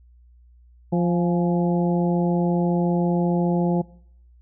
harmonic tone with a mistuned harmonic, 174.61 Hz, F3, in tune, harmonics 1 / 2 / 3 / 4 / 5, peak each -19 / -25 / -29 / -31 / -33 dBFS, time 0.92-3.82 s, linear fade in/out 10 ms, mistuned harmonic 5, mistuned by -54 cents, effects noise-tail reverb RT60 0.7 s tail -23 dB re dry + added 60 Hz sine -49 dBFS peak until 4.41 s

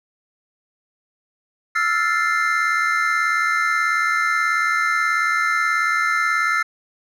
triangle chord, F major seventh, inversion third, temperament equal, 1318.5 / 1396.9 / 1760 / 2093 Hz, E6 / F6 / A6 / C7, 0 / 0 / 0 / 0 cents, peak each -20 / -21 / -22 / -21 dBFS, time 1.75-6.63 s, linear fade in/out 10 ms, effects none

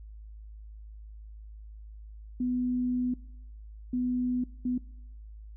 sine tone bursts at uneven times, 249 Hz, B3, 14 cents sharp, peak -26 dBFS, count 3, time 2.4-3.14 / 3.93-4.44 / 4.65-4.78 s, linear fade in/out 5 ms, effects noise-tail reverb RT60 0.9 s tail -23 dB re dry + added 53 Hz sine -43 dBFS peak until 5.56 s

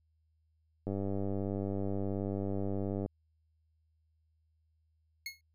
click train, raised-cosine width 2 ms, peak -23 dBFS, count 217, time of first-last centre 0.87-3.061 s, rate 98.6 Hz
25% pulse tone with exponential decay, 2169 Hz, C#7, 38 cents flat, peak -31 dBFS, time 5.26-5.41 s, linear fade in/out 2 ms, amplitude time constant 32 ms
effects added 79 Hz sine -70 dBFS peak until 5.54 s

